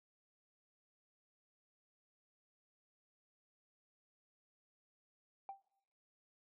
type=tone with exponential decay; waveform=sine; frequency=784 Hz; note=G5; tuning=in tune; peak=-39 dBFS; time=5.49-5.62 s; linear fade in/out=1 ms; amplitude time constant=28 ms; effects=noise-tail reverb RT60 1.0 s tail -26 dB re dry + tanh soft clip ceiling -38 dBFS